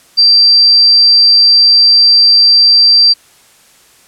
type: tone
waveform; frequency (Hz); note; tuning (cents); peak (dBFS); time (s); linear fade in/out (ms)
sine; 4699; D8; 0; -3; 0.17-3.14; 20
effects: white hiss -45 dBFS RMS until 4.07 s + low-pass 11000 Hz 12 dB/octave